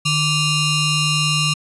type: ring-modulated tone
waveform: sawtooth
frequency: 1318.5 Hz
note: E6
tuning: in tune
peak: -9 dBFS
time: 0.05-1.54 s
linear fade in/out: 10 ms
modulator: 1470 Hz
effects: resampled to 24000 Hz